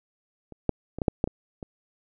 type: clicks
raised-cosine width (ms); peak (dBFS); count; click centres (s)
2; -29 / -8 / -21 / -13 / -6 / -8 / -18 / -23; 8; 0.523 / 0.693 / 0.986 / 1.018 / 1.082 / 1.241 / 1.275 / 1.628
effects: none